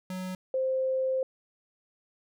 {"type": "tone pair in turn", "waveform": ["square", "sine"], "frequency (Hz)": [185, 523.3], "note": ["F#3", "C5"], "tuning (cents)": [0, 0], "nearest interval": "octave + tritone", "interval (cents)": 1800, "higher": "second", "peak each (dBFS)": [-34, -25], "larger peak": "second", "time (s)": [[0.1, 0.35], [0.54, 1.23]], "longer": "second", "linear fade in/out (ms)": 2, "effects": []}